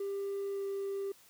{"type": "tone with pitch glide", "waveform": "triangle", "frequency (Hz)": [397, 394.5], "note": ["G4", "G4"], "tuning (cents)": [22, 11], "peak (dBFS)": -31, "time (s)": [0, 1.12], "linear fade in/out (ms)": 5, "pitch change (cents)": -11, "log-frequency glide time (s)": [0.51, 0.63], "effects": ["tanh soft clip ceiling -29 dBFS", "white hiss -61 dBFS RMS until 1.29 s"]}